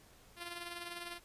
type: tone with tremolo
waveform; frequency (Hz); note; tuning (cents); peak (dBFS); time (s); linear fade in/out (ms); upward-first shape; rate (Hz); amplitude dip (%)
5% pulse; 346.5; F4; -14; -29; 0.36-1.2; 50; triangle; 20; 60
effects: pink hiss -62 dBFS RMS until 1.24 s + resampled to 32000 Hz